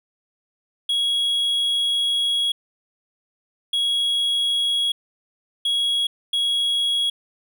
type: tone bursts at uneven times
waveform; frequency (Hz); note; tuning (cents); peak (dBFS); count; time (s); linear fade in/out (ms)
triangle; 3322; G#7; 0; -17; 4; 0.89-2.52 / 3.73-4.92 / 5.65-6.07 / 6.33-7.1; 5
effects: none